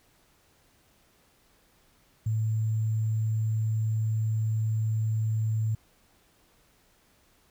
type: tone with sample-and-hold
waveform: sine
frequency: 110 Hz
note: A2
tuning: in tune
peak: -24 dBFS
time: 2.26-5.75 s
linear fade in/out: 5 ms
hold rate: 7350 Hz
effects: pink hiss -64 dBFS RMS until 7.5 s